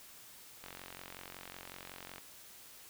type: click train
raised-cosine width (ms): 0.3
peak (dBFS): -30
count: 71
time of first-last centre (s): 0.64-2.182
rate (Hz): 45.4
effects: white hiss -55 dBFS RMS until 2.89 s